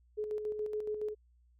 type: tone with tremolo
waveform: sine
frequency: 424.7 Hz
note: G#4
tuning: 39 cents sharp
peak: -32 dBFS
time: 0.17-1.15 s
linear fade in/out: 20 ms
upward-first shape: square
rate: 7.1 Hz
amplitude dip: 45%
effects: added 60 Hz sine -63 dBFS peak until 1.59 s